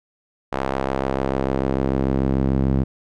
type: tone with band-pass filter sweep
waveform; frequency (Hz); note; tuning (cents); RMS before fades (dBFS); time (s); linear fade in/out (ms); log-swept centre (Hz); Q
sawtooth; 66.8; C2; +36; -21; 0.52-2.84; 10; 850 to 190; 0.91
effects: none